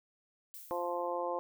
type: noise with exponential decay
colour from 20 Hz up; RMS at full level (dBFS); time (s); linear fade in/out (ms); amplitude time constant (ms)
violet; -46; 0.54-1.28; 0; 160
type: harmonic tone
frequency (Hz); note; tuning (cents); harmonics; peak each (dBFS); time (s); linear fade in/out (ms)
174.61; F3; 0; 2 / 3 / 4 / 5 / 6; -41 / -36 / -41 / -39 / -40; 0.71-1.39; 0
effects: none